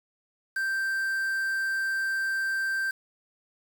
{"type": "tone with quantisation", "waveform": "triangle", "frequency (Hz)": 1568, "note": "G6", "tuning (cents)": 0, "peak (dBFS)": -24, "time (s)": [0.56, 2.91], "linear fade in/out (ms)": 5, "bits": 7, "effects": []}